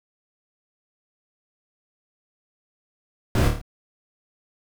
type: noise with echo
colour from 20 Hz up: brown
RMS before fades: -19 dBFS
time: 3.35-3.48 s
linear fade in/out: 2 ms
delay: 27 ms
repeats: 5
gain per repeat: -4 dB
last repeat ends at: 3.615 s
effects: none